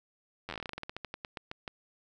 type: slowing click train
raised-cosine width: 0.3 ms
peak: -22 dBFS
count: 22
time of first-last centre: 0.49-1.678 s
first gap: 10 ms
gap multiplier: 1.15
effects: none